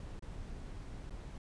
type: noise with dropouts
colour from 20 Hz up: brown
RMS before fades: -45 dBFS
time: 0-1.38 s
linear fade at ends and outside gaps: 2 ms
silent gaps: 0.194-0.223 / 1.097-1.106 s
effects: resampled to 22050 Hz